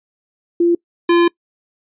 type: tone pair in turn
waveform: sine / square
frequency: 343.6 / 343.6 Hz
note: F4 / F4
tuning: -28 / -28 cents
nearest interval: unison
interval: 0 cents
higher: neither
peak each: -10 dBFS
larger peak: neither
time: 0.6-0.75 / 1.09-1.28 s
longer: second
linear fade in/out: 5 ms
effects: noise-tail reverb RT60 0.1 s tail -25 dB re dry + resampled to 8000 Hz